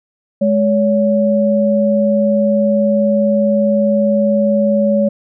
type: tone pair together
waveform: sine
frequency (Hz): 209.7 / 565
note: G#3 / C#5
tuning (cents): +17 / +33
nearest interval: octave + perfect fourth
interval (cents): 1716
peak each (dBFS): -13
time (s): 0.41-5.09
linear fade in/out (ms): 10
effects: none